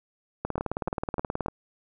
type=two click trains; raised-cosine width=1 ms; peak=-16 / -14 dBFS; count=4 / 20; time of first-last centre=0.58-1.484 / 0.45-1.461 s; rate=3.32 / 18.8 Hz; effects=none